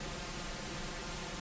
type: noise with comb filter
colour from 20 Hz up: pink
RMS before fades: -41 dBFS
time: 0-1.4 s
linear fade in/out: 5 ms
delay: 5.7 ms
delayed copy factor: +0.7
effects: resampled to 16000 Hz